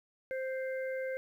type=harmonic tone; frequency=523.3 Hz; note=C5; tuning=in tune; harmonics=1 / 3 / 4; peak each=-34 / -44 / -46 dBFS; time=0.31-1.17 s; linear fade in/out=0 ms; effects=11-bit